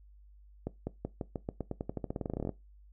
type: accelerating click train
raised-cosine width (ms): 2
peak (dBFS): -21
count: 24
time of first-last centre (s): 0.67-2.493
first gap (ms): 200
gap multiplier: 0.9
effects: noise-tail reverb RT60 0.2 s tail -19 dB re dry + added 50 Hz sine -54 dBFS peak until 2.92 s